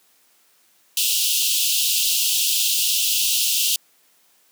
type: high-pass noise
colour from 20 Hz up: pink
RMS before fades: -20 dBFS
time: 0.97-3.76 s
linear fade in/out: 2 ms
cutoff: 2700 Hz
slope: 96 dB/octave
effects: white hiss -59 dBFS RMS until 4.51 s + high-pass 200 Hz 12 dB/octave